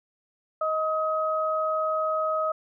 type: tone pair together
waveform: sine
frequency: 628 / 1266.9 Hz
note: D#5 / D#6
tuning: +16 / +31 cents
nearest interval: octave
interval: 1215 cents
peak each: -26 / -26 dBFS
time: 0.61-2.52 s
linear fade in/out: 5 ms
effects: none